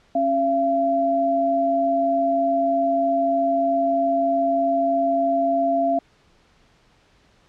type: tone pair together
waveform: sine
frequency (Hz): 273.3 / 680.8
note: C#4 / F5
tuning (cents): -24 / -44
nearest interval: octave + major third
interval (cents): 1580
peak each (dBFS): -24 / -18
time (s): 0.15-5.99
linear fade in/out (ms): 5
effects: pink hiss -58 dBFS RMS until 7.48 s + low-pass 5000 Hz 12 dB/octave